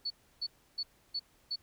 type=tone bursts; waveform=sine; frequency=4438 Hz; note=C#8; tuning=1 cent sharp; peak=-32 dBFS; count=5; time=0.05-1.56 s; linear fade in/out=10 ms; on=54 ms; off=310 ms; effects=pink hiss -67 dBFS RMS until 1.62 s